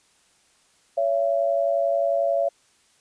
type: tone pair together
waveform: sine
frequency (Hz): 562.8 / 674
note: C#5 / E5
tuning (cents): +26 / +38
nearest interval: minor third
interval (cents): 312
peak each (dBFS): -22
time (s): 0.97-2.49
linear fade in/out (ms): 10
effects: white hiss -61 dBFS RMS until 3 s + resampled to 22050 Hz